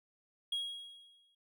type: tone with exponential decay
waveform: triangle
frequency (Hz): 3297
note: G#7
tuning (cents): -13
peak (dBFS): -30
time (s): 0.52-1.35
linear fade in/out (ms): 5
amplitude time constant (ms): 180
effects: none